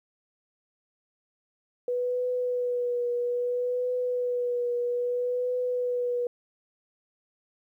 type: tone with vibrato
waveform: sine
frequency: 490.7 Hz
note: B4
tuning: 11 cents flat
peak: -25 dBFS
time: 1.88-6.27 s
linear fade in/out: 2 ms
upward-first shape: triangle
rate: 0.61 Hz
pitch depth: 30 cents each way
effects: 11-bit